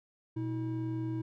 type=tone pair together; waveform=triangle; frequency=120.6 / 321.1 Hz; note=B2 / E4; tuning=-41 / -45 cents; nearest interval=octave + perfect fourth; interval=1696 cents; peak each=-33 / -33 dBFS; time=0.36-1.22 s; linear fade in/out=10 ms; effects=none